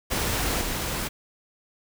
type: noise with level steps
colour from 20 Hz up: pink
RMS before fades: -26 / -29 dBFS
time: 0.1-1.09 s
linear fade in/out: 20 ms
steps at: 0.61 s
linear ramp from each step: 10 ms
effects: none